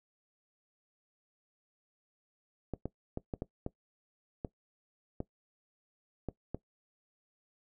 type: clicks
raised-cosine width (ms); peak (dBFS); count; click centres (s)
2; -22; 10; 2.737 / 2.856 / 3.174 / 3.338 / 3.421 / 3.664 / 4.448 / 5.204 / 6.287 / 6.546
effects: noise-tail reverb RT60 0.1 s tail -19 dB re dry